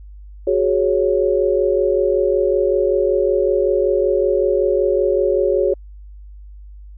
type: chord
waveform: sine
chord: F# suspended second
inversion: none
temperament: equal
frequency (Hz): 370 / 415.3 / 554.4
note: F#4 / G#4 / C#5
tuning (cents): 0 / 0 / 0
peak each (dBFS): -18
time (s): 0.47-5.74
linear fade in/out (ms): 5
effects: added 50 Hz sine -35 dBFS peak until 6.97 s